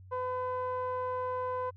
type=tone with low-pass filter; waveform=sawtooth; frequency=505 Hz; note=B4; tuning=39 cents sharp; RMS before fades=-34 dBFS; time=0.11-1.71 s; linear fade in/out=20 ms; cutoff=1000 Hz; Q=2.6; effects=added 93 Hz sine -49 dBFS peak until 1.76 s